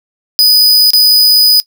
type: tone with dropouts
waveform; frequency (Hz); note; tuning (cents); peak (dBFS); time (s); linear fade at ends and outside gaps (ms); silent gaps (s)
45% pulse; 4978; D#8; 0; -3; 0.39-1.6; 0; 0.905-0.934
effects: noise-tail reverb RT60 0.1 s tail -20 dB re dry